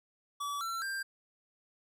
square tone with pitch steps, 1147 / 1348.4 / 1585.1 Hz, D6 / E6 / G6, -41 / +39 / +19 cents, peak -35 dBFS, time 0.4-1.03 s, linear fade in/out 10 ms, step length 210 ms, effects resampled to 32000 Hz

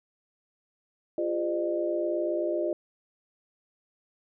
sine tone cluster, 345.5 / 404.2 / 518 / 606 Hz, F4 / G#4 / C5 / D#5, -19 / -47 / -17 / -46 cents, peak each -29 / -36 / -37 / -29 dBFS, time 1.18-2.73 s, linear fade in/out 2 ms, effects none

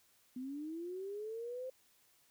sine linear sweep, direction up, 246.9 to 523.3 Hz, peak -40 dBFS, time 0.36-1.7 s, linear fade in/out 5 ms, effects white hiss -70 dBFS RMS until 2.3 s

